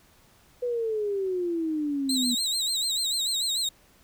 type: exponential sweep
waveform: sine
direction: down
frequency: 497.2 to 240.2 Hz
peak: -25 dBFS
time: 0.62-2.35 s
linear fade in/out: 10 ms
type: tone with vibrato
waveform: 30% pulse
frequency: 3947 Hz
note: B7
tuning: 2 cents flat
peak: -22 dBFS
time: 2.09-3.69 s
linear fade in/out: 5 ms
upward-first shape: sine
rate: 6.8 Hz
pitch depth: 110 cents each way
effects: pink hiss -59 dBFS RMS until 4.03 s